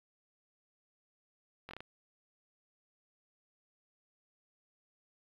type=slowing click train; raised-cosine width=0.3 ms; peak=-28 dBFS; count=5; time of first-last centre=1.69-1.805 s; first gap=20 ms; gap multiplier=1.25; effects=low-pass 4000 Hz 12 dB/octave + 10-bit